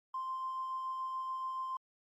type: tone with tremolo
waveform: triangle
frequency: 1045 Hz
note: C6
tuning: 2 cents flat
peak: -31 dBFS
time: 0.14-1.77 s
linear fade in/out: 5 ms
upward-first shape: sine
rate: 7 Hz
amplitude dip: 35%
effects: tanh soft clip ceiling -33 dBFS + Opus 48 kbps